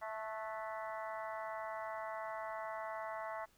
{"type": "harmonic tone with a mistuned harmonic", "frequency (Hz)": 219.3, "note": "A3", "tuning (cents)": -6, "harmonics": [3, 4, 5, 6, 7, 8, 9], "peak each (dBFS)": [-44, -46, -47, -52, -54, -55, -52], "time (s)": [0.01, 3.46], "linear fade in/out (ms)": 20, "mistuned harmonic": 7, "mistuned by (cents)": -48, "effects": ["pink hiss -70 dBFS RMS until 3.57 s"]}